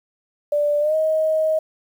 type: tone with pitch glide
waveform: sine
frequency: 587.3 to 629.5 Hz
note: D5 to D#5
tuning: 0 to +20 cents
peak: -16 dBFS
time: 0.52-1.59 s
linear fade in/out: 5 ms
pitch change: +120 cents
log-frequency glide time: 0.8-0.95 s
effects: 8-bit